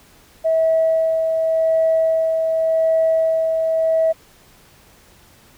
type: tone with tremolo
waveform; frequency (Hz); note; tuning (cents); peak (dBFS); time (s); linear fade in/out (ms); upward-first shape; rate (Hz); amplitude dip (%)
sine; 647; E5; -32; -12; 0.44-4.13; 20; sine; 0.88; 35
effects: tanh soft clip ceiling -8 dBFS + pink hiss -50 dBFS RMS until 5.57 s